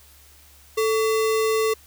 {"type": "tone with sample-and-hold", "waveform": "sine", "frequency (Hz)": 440, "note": "A4", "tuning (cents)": 0, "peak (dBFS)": -18, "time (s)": [0.77, 1.74], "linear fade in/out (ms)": 10, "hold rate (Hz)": 1575, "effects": ["added 71 Hz sine -53 dBFS peak until 1.86 s", "white hiss -52 dBFS RMS until 1.86 s"]}